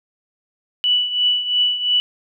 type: tone with tremolo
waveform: sine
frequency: 2960 Hz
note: F#7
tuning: in tune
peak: -12 dBFS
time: 0.84-2 s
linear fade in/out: 0 ms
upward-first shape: triangle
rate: 2.9 Hz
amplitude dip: 75%
effects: none